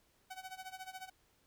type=tone with tremolo; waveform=sawtooth; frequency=753 Hz; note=F#5; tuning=30 cents sharp; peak=-39 dBFS; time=0.3-1.1 s; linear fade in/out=10 ms; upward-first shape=sine; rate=14 Hz; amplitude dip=85%; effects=pink hiss -72 dBFS RMS until 1.46 s